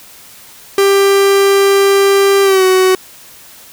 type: tone with pitch glide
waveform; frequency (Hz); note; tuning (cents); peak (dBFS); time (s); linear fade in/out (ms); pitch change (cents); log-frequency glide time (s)
45% pulse; 395 to 373.9; G4 to F#4; +13 to +18; -7; 0.78-2.95; 2; -95; 2.43-2.64
effects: white hiss -38 dBFS RMS until 3.72 s